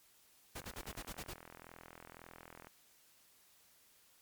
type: noise bursts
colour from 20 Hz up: pink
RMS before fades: -45 dBFS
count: 8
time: 0.55-1.337 s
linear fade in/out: 10 ms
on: 59 ms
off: 45 ms
type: click train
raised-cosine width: 0.5 ms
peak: -36 dBFS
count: 89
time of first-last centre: 0.57-2.67 s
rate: 41.9 Hz
effects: white hiss -67 dBFS RMS until 4.21 s + MP3 96 kbps